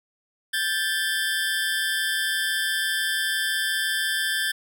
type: tone pair together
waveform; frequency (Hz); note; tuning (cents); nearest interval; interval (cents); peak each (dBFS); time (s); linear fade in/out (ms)
25% pulse; 1583 / 1748.9; G6 / A6; +17 / -11; major second; 172; -22; 0.53-4.52; 10
effects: none